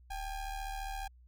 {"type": "ring-modulated tone", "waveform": "square", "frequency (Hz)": 409.3, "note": "G#4", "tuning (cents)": -25, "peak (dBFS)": -35, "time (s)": [0.1, 1.08], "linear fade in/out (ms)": 10, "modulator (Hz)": 372, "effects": ["added 61 Hz sine -56 dBFS peak until 1.27 s"]}